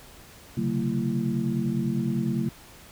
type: tone cluster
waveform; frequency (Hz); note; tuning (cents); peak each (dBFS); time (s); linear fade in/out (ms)
sine; 131.2 / 141.1 / 186.1 / 225.1 / 336.2; C3 / C#3 / F#3 / A3 / E4; +5 / +31 / +10 / +40 / +34; -33 / -30 / -30 / -27 / -34; 0.57-2.49; 5
effects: pink hiss -49 dBFS RMS until 2.91 s